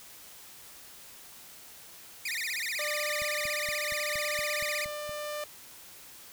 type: tone with vibrato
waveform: sawtooth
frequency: 2114 Hz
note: C7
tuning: 17 cents sharp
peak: -28 dBFS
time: 2.25-4.85 s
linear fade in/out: 5 ms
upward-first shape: sine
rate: 16 Hz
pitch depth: 290 cents each way
type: tone with tremolo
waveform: sawtooth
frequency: 596 Hz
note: D5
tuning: 25 cents sharp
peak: -29 dBFS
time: 2.79-5.44 s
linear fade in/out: 2 ms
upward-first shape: sine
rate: 0.79 Hz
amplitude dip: 25%
type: click train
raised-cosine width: 5 ms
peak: -35 dBFS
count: 9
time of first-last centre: 3.22-5.094 s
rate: 4.27 Hz
effects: white hiss -50 dBFS RMS until 6.32 s